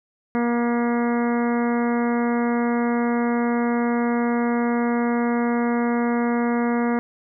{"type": "harmonic tone with a mistuned harmonic", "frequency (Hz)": 237.6, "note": "A#3", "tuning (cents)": 33, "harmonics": [1, 2, 3, 4, 5, 6, 7, 8, 9], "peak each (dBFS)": [-20, -26, -30, -32, -34, -36, -37, -38, -39], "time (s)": [0.35, 6.99], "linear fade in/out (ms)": 0, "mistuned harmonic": 8, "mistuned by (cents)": 28, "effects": []}